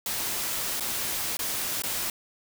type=noise with dropouts; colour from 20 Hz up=white; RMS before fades=-30 dBFS; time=0.06-2.1 s; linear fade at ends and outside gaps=2 ms; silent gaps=0.799-0.806 / 1.37-1.391 / 1.821-1.836 s; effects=none